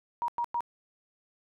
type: tone bursts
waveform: sine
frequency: 950 Hz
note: A#5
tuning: 33 cents sharp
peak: -27 dBFS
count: 3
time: 0.22-0.606 s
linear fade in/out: 0 ms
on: 62 ms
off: 100 ms
effects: none